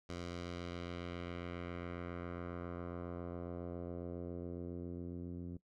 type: tone with low-pass filter sweep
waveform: 10% pulse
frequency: 87.31 Hz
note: F2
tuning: in tune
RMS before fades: -44 dBFS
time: 0.09-5.57 s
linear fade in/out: 5 ms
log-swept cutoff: 5900 to 240 Hz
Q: 1.2
effects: noise-tail reverb RT60 0.1 s tail -18 dB re dry